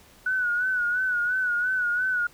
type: tone with vibrato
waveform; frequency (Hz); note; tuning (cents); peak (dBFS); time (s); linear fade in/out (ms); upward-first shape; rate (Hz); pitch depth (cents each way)
sine; 1474; F#6; -7; -22; 0.26-2.27; 5; sine; 2.9; 61
effects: pink hiss -54 dBFS RMS until 2.33 s